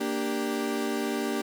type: chord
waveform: 35% pulse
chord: G minor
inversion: first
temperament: equal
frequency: 233.1 / 293.7 / 392 Hz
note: Bb3 / D4 / G4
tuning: 0 / 0 / 0 cents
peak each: -30 dBFS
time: 0-1.42 s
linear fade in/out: 10 ms
effects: none